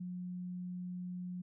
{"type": "tone", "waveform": "sine", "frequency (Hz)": 180, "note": "F#3", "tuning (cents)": -47, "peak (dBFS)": -39, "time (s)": [0, 1.42], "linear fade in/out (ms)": 10, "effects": []}